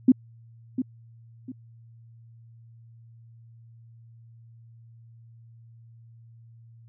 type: tone with echo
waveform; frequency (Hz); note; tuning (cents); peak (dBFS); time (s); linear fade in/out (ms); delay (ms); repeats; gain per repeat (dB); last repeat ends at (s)
sine; 256.9; C4; -32; -11; 0.08-0.12; 5; 700; 2; -11; 1.52
effects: added 115 Hz sine -48 dBFS peak until 6.88 s

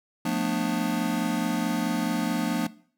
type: chord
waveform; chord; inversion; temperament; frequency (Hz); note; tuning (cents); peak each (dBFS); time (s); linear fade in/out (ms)
square; B half-diminished seventh; second; just; 177.8 / 222.2 / 246.9 / 296.3; F3 / A3 / B3 / D4; +31 / +17 / 0 / +15; -31; 0.25-2.67; 5
effects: noise-tail reverb RT60 0.5 s tail -19 dB re dry

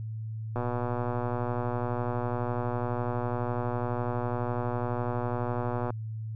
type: click train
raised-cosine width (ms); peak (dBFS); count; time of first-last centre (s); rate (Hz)
1; -18; 653; 0.56-5.904; 122
effects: added 110 Hz sine -33 dBFS peak until 6.35 s

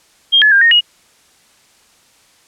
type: tone with pitch steps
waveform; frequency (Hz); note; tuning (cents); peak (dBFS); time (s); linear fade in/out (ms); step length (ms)
sine; 3221 / 1711 / 1601 / 1851 / 2888; G7 / A6 / G6 / A#6 / F#7; +46 / -49 / +36 / -13 / -43; -6; 0.32-0.81; 20; 98
effects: white hiss -51 dBFS RMS until 2.47 s + low-pass 9000 Hz 12 dB/octave

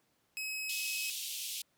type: tone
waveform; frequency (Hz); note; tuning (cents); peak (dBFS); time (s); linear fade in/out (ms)
sawtooth; 2557; D#7; +47; -33; 0.37-1.1; 0
type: band-pass noise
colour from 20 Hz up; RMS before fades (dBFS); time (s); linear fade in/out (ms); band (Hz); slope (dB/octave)
pink; -40; 0.69-1.62; 5; 2700 to 16000; 48
effects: pink hiss -74 dBFS RMS until 1.77 s + high-pass 100 Hz 12 dB/octave

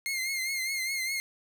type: tone with vibrato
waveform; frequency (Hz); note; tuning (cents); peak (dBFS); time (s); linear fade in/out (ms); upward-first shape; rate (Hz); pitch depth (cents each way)
sawtooth; 2119; C7; +21; -26; 0.06-1.2; 0; triangle; 4.9; 63
effects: none

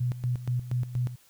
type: tone with tremolo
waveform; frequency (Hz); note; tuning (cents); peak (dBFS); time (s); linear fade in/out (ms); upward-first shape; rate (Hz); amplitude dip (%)
sine; 123.47; B2; 0; -24; 0-1.16; 10; square; 4.2; 75
effects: white hiss -60 dBFS RMS until 1.29 s

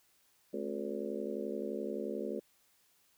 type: harmonic tone with a mistuned harmonic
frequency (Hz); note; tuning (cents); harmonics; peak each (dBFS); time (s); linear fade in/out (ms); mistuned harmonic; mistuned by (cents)
71.5; D2; -46; 3 / 4 / 5 / 6 / 7 / 8; -42 / -44 / -41 / -41 / -43 / -45; 0.53-2.4; 10; 4; -120
effects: white hiss -70 dBFS RMS until 3.17 s

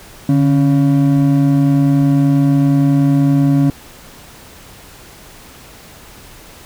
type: ring-modulated tone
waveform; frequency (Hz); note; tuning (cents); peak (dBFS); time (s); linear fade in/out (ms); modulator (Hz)
triangle; 211; G#3; +28; -4; 0.29-3.7; 0; 65.3
effects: pink hiss -39 dBFS RMS until 6.65 s

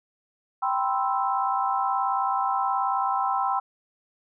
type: chord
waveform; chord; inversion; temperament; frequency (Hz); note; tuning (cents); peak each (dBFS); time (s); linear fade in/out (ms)
sine; C major seventh; second; equal; 784 / 987.8 / 1046.5 / 1318.5; G5 / B5 / C6 / E6; 0 / 0 / 0 / 0; -26 / -29 / -28 / -29; 0.62-3.6; 10
effects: none

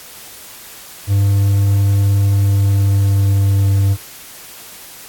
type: tone with pitch glide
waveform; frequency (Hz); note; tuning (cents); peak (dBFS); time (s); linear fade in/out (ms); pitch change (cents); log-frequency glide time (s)
triangle; 99.7 to 98.38; G2 to G2; +30 to +7; -8; 1.07-3.97; 50; -23; 2.17-3.8
effects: white hiss -36 dBFS RMS until 5.08 s + AAC 64 kbps

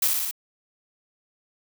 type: noise with echo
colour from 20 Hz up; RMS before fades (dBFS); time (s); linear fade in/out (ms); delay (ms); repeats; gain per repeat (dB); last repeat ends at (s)
blue; -21; 0.02-0.08; 5; 58; 4; -2; 0.312
effects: none

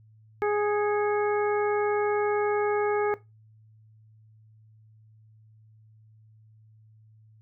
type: harmonic tone with a mistuned harmonic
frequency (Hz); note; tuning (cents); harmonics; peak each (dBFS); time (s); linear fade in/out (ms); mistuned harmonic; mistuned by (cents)
415.3; G#4; 0; 1 / 2 / 3 / 4 / 5; -24 / -30 / -34 / -36 / -38; 0.42-3.14; 0; 5; +82
effects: noise-tail reverb RT60 0.2 s tail -17 dB re dry + added 109 Hz sine -53 dBFS peak until 7.41 s

